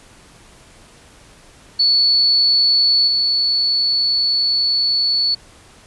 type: tone with level steps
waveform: sine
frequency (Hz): 4435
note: C#8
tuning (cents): 0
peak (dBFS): -11 / -14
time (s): 1.79-5.35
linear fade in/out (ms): 10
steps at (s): 3.07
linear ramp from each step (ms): 10
effects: pink hiss -46 dBFS RMS until 5.86 s + resampled to 24000 Hz